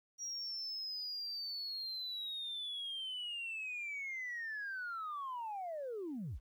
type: linear sweep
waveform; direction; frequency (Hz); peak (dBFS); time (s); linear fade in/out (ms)
sine; down; 5720 to 30.75; -38; 0.18-6.4; 50
effects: tanh soft clip ceiling -36 dBFS + 12-bit